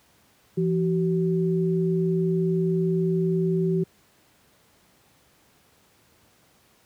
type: tone pair together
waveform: sine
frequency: 169 / 379.4 Hz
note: E3 / F#4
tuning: +43 / +43 cents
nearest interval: octave + major second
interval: 1400 cents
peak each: -22 / -24 dBFS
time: 0.57-3.84 s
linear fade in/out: 10 ms
effects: pink hiss -60 dBFS RMS until 6.85 s + high-pass 80 Hz 12 dB/octave